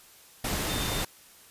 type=tone in noise; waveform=sine; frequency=3607 Hz; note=A7; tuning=42 cents sharp; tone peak=-36 dBFS; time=0.69-1.02 s; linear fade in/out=5 ms; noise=pink; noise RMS=-30 dBFS; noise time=0.44-1.05 s; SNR=-9 dB; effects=white hiss -54 dBFS RMS until 1.5 s + resampled to 32000 Hz